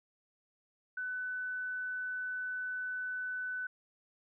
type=tone; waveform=sine; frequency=1500 Hz; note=F#6; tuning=23 cents sharp; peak=-35 dBFS; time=0.97-3.67 s; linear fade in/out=5 ms; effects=none